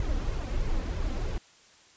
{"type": "noise with flanger", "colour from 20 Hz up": "brown", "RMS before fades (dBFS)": -29, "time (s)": [0, 1.38], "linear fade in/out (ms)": 2, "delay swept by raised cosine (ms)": [1.9, 3.9], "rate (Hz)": 3.1, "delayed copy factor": 0.6, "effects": ["white hiss -57 dBFS RMS until 1.96 s", "resampled to 16000 Hz"]}